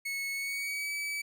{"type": "tone with pitch glide", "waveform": "40% pulse", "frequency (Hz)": [2200, 2292], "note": ["C#7", "D7"], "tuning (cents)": [-14, -43], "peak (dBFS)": -32, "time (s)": [0.05, 1.22], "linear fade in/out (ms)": 10, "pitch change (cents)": 71, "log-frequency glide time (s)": [0.32, 0.92], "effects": []}